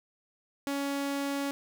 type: tone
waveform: sawtooth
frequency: 280 Hz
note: C#4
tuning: 18 cents sharp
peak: -26 dBFS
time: 0.67-1.51 s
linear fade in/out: 0 ms
effects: none